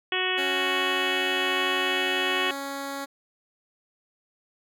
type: harmonic tone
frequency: 370 Hz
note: F#4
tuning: in tune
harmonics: 1 / 2 / 3 / 4 / 5 / 6 / 7 / 8 / 9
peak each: -31 / -35 / -35 / -35 / -30 / -35 / -31 / -31 / -33 dBFS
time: 0.12-2.51 s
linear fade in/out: 2 ms
type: tone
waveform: 10% pulse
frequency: 277.2 Hz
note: C#4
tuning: in tune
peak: -23 dBFS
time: 0.37-3.06 s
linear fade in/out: 20 ms
effects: none